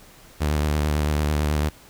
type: tone with vibrato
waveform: sawtooth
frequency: 75 Hz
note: D2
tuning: 37 cents sharp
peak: -16 dBFS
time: 0.4-1.7 s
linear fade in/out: 20 ms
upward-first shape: square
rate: 9 Hz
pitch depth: 31 cents each way
effects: pink hiss -49 dBFS RMS until 1.89 s